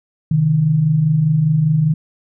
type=tone pair together; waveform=sine; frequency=130.81 / 155.8 Hz; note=C3 / D#3; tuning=0 / +3 cents; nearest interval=minor third; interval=303 cents; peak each=-20 / -12 dBFS; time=0.31-1.94 s; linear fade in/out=5 ms; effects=none